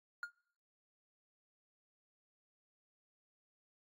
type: tone with exponential decay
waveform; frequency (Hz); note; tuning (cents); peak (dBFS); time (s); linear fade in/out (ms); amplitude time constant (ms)
triangle; 1420; F6; +28; -33; 0.23-0.32; 1; 19
effects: noise-tail reverb RT60 0.7 s tail -26 dB re dry + AAC 48 kbps